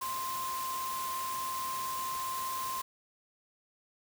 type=tone in noise; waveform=sine; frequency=1046.5 Hz; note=C6; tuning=in tune; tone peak=-34 dBFS; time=0.01-2.82 s; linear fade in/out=10 ms; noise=white; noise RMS=-41 dBFS; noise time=0.01-2.82 s; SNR=+4 dB; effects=none